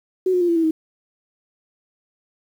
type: tone with pitch steps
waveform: sine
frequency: 372.1 / 360.5 / 349.2 / 338.3 / 327.7 / 317.4 Hz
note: F#4 / F#4 / F4 / E4 / E4 / D#4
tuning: +10 / -45 / 0 / +45 / -10 / +35 cents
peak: -15 dBFS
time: 0.26-0.71 s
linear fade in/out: 5 ms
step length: 75 ms
effects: 8-bit